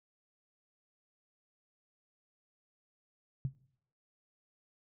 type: tone with exponential decay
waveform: sine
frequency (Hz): 133.7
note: C3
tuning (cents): +38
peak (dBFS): -27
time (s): 3.45-3.55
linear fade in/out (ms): 0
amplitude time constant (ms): 21
effects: noise-tail reverb RT60 0.7 s tail -22 dB re dry